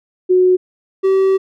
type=tone pair in turn; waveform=sine / triangle; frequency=366.8 / 384 Hz; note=F#4 / G4; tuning=-15 / -36 cents; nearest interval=minor second; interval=79 cents; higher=second; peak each=-8 dBFS; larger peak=neither; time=0.29-0.57 / 1.03-1.38 s; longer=second; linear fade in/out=20 ms; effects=none